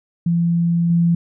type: tone with level steps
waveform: sine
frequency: 170 Hz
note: F3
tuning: 46 cents flat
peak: -14 / -12 dBFS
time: 0.26-1.15 s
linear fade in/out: 5 ms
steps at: 0.9 s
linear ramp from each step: 2 ms
effects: none